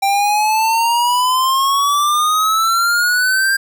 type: exponential sweep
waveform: square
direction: up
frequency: 784 to 1600 Hz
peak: -13 dBFS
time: 0.02-3.57 s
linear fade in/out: 10 ms
effects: none